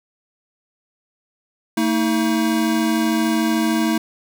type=tone pair together; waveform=square; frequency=225.5 / 318.9 Hz; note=A3 / D#4; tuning=+43 / +43 cents; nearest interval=tritone; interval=600 cents; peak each=-20 / -20 dBFS; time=1.77-3.98 s; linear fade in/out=5 ms; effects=none